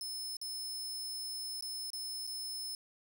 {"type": "tone with dropouts", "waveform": "sawtooth", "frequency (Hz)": 5230, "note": "E8", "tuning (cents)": -15, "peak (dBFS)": -36, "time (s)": [0.01, 2.75], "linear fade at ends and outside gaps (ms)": 1, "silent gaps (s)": [[0.368, 0.414], [1.609, 1.624], [1.903, 1.932], [2.268, 2.274]], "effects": []}